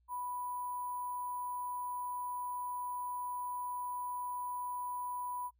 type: tone with sample-and-hold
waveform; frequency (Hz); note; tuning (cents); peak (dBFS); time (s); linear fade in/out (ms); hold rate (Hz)
sine; 987.8; B5; 0; -37; 0.08-5.51; 50; 11025
effects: noise-tail reverb RT60 0.1 s tail -24 dB re dry + added 60 Hz sine -69 dBFS peak until 5.59 s